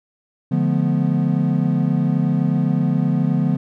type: chord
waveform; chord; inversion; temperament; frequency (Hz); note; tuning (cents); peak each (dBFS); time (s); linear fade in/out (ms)
triangle; B half-diminished seventh; first; equal with one note detuned; 146.83 / 174.61 / 215.5 / 246.9; D3 / F3 / A3 / B3; 0 / 0 / -36 / 0; -18 / -18 / -22 / -20; 0.51-3.57; 10
effects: none